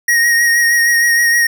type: tone with vibrato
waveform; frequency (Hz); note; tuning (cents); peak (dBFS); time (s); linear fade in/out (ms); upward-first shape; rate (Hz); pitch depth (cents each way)
square; 1876; A#6; +11; -10; 0.08-1.47; 5; sine; 6.4; 23
effects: none